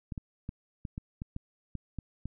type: clicks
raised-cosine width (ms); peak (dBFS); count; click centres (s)
5; -24; 10; 0.122 / 0.178 / 0.491 / 0.852 / 0.979 / 1.219 / 1.364 / 1.753 / 1.987 / 2.256
effects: none